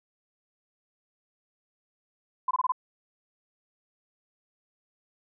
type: tone bursts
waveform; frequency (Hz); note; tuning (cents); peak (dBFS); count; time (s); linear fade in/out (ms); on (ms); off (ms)
sine; 1017; C6; -50; -22; 5; 2.48-2.721; 5; 29; 24
effects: none